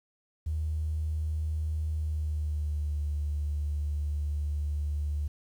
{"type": "tone with pitch glide", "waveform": "triangle", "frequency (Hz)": [77.78, 73.84], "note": ["D#2", "D2"], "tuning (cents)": [0, 10], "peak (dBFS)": -24, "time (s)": [0.46, 5.28], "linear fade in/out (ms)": 10, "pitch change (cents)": -90, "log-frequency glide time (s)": [1.92, 3.01], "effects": ["tanh soft clip ceiling -26 dBFS", "10-bit"]}